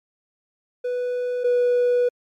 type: tone pair in turn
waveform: triangle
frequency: 493.9 / 489.6 Hz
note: B4 / B4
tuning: 0 / -15 cents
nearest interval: unison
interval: 15 cents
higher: first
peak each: -20 / -13 dBFS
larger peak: second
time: 0.84-1.44 / 1.44-2.09 s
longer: second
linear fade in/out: 10 ms
effects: tanh soft clip ceiling -11 dBFS + MP3 64 kbps